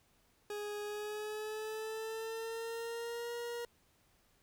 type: tone with pitch glide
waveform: 40% pulse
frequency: 415.3 to 474.3 Hz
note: G#4 to A#4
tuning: 0 to +30 cents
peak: -38 dBFS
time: 0.5-3.65 s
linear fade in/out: 2 ms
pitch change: +230 cents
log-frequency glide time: 0.84-3.33 s
effects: pink hiss -71 dBFS RMS until 4.42 s